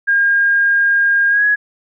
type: tone with pitch glide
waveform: sine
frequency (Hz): 1616 to 1674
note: G#6 to G#6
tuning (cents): -48 to +13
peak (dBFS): -10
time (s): 0.07-1.56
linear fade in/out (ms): 20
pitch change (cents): +61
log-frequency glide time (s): 1.29-1.45
effects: none